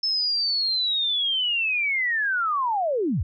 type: linear sweep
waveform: sine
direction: down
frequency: 5274 to 55 Hz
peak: -21 dBFS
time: 0.03-3.23 s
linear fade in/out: 5 ms
effects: none